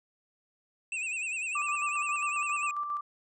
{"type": "tone with vibrato", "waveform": "square", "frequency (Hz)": 2595, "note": "E7", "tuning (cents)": -28, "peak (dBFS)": -32, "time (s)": [0.92, 2.71], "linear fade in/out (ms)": 2, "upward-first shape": "sine", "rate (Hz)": 10, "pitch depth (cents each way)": 94}
{"type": "tone with tremolo", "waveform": "sine", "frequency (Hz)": 1174.7, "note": "D6", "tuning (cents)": 0, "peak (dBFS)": -29, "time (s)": [1.55, 3.01], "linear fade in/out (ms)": 5, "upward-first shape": "square", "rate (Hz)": 7.4, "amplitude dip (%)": 40}
{"effects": ["resampled to 24000 Hz"]}